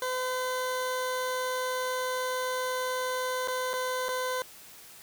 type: tone with dropouts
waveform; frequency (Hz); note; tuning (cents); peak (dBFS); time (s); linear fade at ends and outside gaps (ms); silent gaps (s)
20% pulse; 509; C5; -48; -24; 0.02-4.42; 1; 3.475-3.483 / 3.733-3.737 / 4.085-4.089
effects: white hiss -50 dBFS RMS until 5.02 s